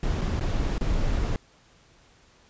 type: noise with dropouts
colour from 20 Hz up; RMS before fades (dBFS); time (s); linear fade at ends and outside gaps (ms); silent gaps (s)
brown; -25; 0.03-1.36; 1; 0.212-0.216 / 0.396-0.409 / 0.781-0.81
effects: pink hiss -58 dBFS RMS until 2.49 s + resampled to 16000 Hz